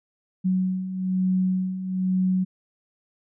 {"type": "beating tone pair", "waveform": "sine", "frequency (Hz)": [185, 186.1], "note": ["F#3", "F#3"], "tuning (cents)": [0, 10], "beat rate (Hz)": 1.1, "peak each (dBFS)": [-28, -22], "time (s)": [0.44, 2.45], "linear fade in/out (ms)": 20, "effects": []}